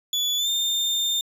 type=tone with pitch glide; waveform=35% pulse; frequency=3439 to 3616 Hz; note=A7 to A7; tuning=-40 to +47 cents; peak=-20 dBFS; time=0.13-1.21 s; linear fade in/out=2 ms; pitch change=+87 cents; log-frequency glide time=0.37-0.49 s; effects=resampled to 32000 Hz